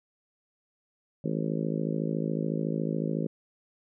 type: harmonic tone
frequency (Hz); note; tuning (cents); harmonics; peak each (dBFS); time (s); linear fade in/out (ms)
53.9; A1; -35; 3 / 4 / 5 / 6 / 7 / 8 / 9 / 10; -31 / -33 / -35 / -37 / -38 / -39 / -40 / -41; 1.24-3.27; 5
effects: none